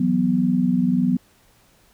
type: chord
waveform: sine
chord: E suspended second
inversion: none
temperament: equal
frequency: 164.81 / 185 / 246.9 Hz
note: E3 / F#3 / B3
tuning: 0 / 0 / 0 cents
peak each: -25 / -20 / -19 dBFS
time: 0-1.17 s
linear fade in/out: 5 ms
effects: pink hiss -57 dBFS RMS until 1.93 s